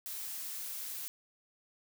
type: noise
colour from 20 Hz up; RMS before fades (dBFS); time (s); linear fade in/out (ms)
blue; -41; 0.06-1.08; 0
effects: none